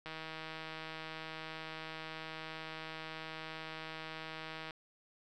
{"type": "click train", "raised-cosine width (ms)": 0.3, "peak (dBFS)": -28, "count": 740, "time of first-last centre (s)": [0.06, 4.708], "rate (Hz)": 159, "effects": []}